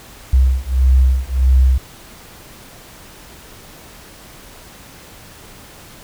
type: beating tone pair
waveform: sine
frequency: 64 / 65.6 Hz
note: C2 / C2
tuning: -38 / +5 cents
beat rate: 1.6 Hz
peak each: -13 dBFS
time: 0.33-1.78 s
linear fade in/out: 5 ms
effects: pink hiss -40 dBFS RMS until 6.03 s